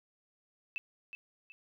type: tone with echo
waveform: sine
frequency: 2638 Hz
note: E7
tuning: 1 cent sharp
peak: -34 dBFS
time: 0.76-0.78 s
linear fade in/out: 0 ms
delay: 370 ms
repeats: 2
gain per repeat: -8 dB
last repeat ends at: 1.52 s
effects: none